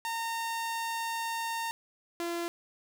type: tone pair in turn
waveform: sawtooth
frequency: 916 / 341.8 Hz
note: A#5 / F4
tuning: -31 / -37 cents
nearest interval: octave + perfect fourth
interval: 1706 cents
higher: first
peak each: -28 dBFS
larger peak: neither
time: 0.05-1.71 / 2.2-2.48 s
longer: first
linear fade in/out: 0 ms
effects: none